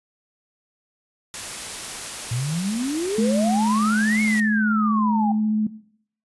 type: noise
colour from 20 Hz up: white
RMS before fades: -32 dBFS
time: 1.34-4.4 s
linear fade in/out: 0 ms
type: exponential two-way sweep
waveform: sine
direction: up then down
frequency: 113.6 to 2218 to 784 Hz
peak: -22 dBFS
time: 2.31-5.32 s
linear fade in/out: 5 ms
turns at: 4.22 s
type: tone with vibrato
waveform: sine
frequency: 214.8 Hz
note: A3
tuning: 41 cents flat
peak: -17 dBFS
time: 3.18-5.67 s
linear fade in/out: 5 ms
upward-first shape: triangle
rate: 15 Hz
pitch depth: 14 cents each way
effects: noise-tail reverb RT60 0.6 s tail -17 dB re dry + resampled to 24000 Hz